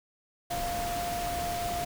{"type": "tone in noise", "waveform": "sine", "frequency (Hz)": 698.5, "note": "F5", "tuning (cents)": 0, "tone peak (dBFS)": -31, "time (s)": [0.5, 1.85], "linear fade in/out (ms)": 10, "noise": "pink", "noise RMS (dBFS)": -36, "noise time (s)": [0.5, 1.85], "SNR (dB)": 2, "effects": []}